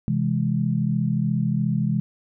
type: chord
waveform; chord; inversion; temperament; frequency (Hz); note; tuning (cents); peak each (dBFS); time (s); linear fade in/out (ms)
sine; C augmented; none; equal; 130.81 / 164.81 / 207.7; C3 / E3 / G#3; 0 / 0 / 0; -24; 0.08-2; 0
effects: none